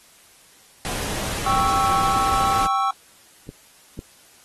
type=noise; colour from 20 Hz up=pink; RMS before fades=-28 dBFS; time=0.85-2.66 s; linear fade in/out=0 ms
type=chord; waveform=triangle; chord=C# diminished; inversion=second; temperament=equal; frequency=784 / 1108.7 / 1318.5 Hz; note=G5 / C#6 / E6; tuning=0 / 0 / 0 cents; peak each=-21 dBFS; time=1.46-2.91 s; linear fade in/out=5 ms
type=clicks; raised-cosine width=3 ms; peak=-19 dBFS; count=2; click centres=3.491 / 3.991 s
effects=white hiss -52 dBFS RMS until 4.44 s + AAC 32 kbps